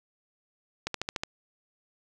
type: click train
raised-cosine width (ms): 0.2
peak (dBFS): -13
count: 6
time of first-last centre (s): 0.87-1.235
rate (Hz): 13.7
effects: none